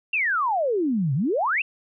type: exponential two-way sweep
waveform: sine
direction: down then up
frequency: 2794 to 126.7 to 2794 Hz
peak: -20 dBFS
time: 0.13-1.62 s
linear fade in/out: 5 ms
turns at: 1.14 s
effects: none